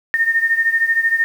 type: beating tone pair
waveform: sine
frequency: 1823 / 1836 Hz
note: A#6 / A#6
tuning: -39 / -27 cents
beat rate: 13 Hz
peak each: -15 / -19 dBFS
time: 0.14-1.24 s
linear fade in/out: 0 ms
effects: 7-bit